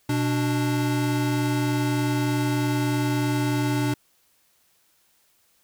square tone pair together, 123.47 / 293.7 Hz, B2 / D4, 0 / 0 cents, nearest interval octave + minor third, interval 1500 cents, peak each -25 / -25 dBFS, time 0.09-3.94 s, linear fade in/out 5 ms, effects white hiss -64 dBFS RMS until 5.63 s

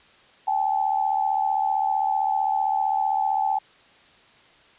sine tone pair together, 784 / 859.5 Hz, G5 / A5, 0 / -41 cents, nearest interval major second, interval 159 cents, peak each -23 dBFS, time 0.47-3.59 s, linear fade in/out 10 ms, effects white hiss -54 dBFS RMS until 4.78 s + resampled to 8000 Hz

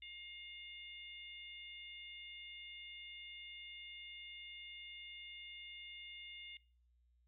harmonic tone, 710 Hz, F5, 28 cents sharp, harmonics 3 / 4 / 5, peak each -53 / -53 / -56 dBFS, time 0.02-6.57 s, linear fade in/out 2 ms, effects noise-tail reverb RT60 0.5 s tail -22 dB re dry + added 60 Hz sine -70 dBFS peak until 7.27 s

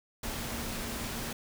sine tone in noise, 233.1 Hz, A#3, in tune, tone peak -43 dBFS, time 0.23-1.33 s, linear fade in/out 5 ms, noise pink, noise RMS -37 dBFS, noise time 0.23-1.33 s, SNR -9 dB, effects none

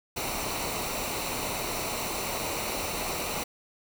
pink noise with comb filter, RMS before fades -32 dBFS, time 0.16-3.44 s, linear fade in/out 10 ms, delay 0.6 ms, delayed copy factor -0.6, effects none

